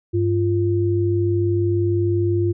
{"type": "tone pair together", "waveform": "sine", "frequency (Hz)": [100.26, 346.5], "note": ["G2", "F4"], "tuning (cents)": [39, -14], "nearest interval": "octave + major sixth", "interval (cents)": 2147, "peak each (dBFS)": -19, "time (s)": [0.13, 2.53], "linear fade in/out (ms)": 20, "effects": []}